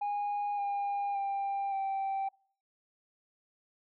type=tone with pitch steps; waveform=sine; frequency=820 / 806.4 / 793 / 779.8 Hz; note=G#5 / G5 / G5 / G5; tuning=-22 / +49 / +20 / -9 cents; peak=-28 dBFS; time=0.01-2.29 s; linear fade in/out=10 ms; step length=570 ms; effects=noise-tail reverb RT60 0.5 s tail -25 dB re dry + tanh soft clip ceiling -29 dBFS